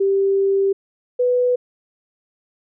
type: tone pair in turn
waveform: sine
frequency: 392 / 495.1 Hz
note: G4 / B4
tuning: 0 / +4 cents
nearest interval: major third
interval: 404 cents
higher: second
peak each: -14 dBFS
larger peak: neither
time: 0-0.73 / 1.19-1.56 s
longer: first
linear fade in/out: 10 ms
effects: none